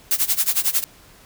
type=noise with tremolo; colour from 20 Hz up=blue; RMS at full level=-17 dBFS; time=0.11-0.84 s; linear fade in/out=0 ms; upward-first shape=sine; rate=11 Hz; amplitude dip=90%; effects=pink hiss -49 dBFS RMS until 1.25 s